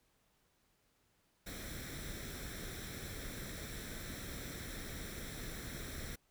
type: noise with comb filter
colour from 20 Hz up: pink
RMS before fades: -45 dBFS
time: 1.46-6.16 s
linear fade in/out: 10 ms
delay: 0.53 ms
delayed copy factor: +0.65
effects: pink hiss -75 dBFS RMS until 6.3 s